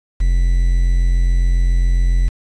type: tone with quantisation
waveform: triangle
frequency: 43.65 Hz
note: F1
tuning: in tune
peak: -9 dBFS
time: 0.2-2.29 s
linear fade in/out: 10 ms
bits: 6
effects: resampled to 22050 Hz